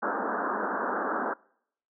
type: band-pass noise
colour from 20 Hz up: white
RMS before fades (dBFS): -30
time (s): 0.02-1.34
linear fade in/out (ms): 10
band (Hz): 200 to 1600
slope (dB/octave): 96
effects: noise-tail reverb RT60 0.7 s tail -26 dB re dry